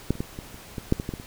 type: clicks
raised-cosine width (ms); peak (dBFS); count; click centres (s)
3; -8 / -26 / -14 / -21 / -30 / -18 / -6 / -16 / -16 / -18 / -25; 11; 0.106 / 0.154 / 0.205 / 0.389 / 0.544 / 0.782 / 0.924 / 0.999 / 1.091 / 1.138 / 1.199
effects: pink hiss -45 dBFS RMS until 1.26 s